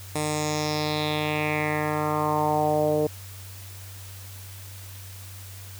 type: tone with low-pass filter sweep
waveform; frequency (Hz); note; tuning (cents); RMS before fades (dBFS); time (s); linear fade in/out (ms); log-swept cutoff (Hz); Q
10% pulse; 151.6; D#3; -45; -25; 0.15-3.07; 5; 9500 to 490; 3.6
effects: added 96 Hz sine -40 dBFS peak until 5.79 s + white hiss -45 dBFS RMS until 5.79 s